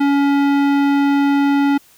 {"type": "tone with tanh clipping", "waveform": "sine", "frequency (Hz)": 281.6, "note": "C#4", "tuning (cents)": 27, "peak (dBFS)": -14, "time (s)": [0, 1.78], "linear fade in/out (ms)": 10, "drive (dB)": 18, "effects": ["white hiss -50 dBFS RMS until 1.97 s"]}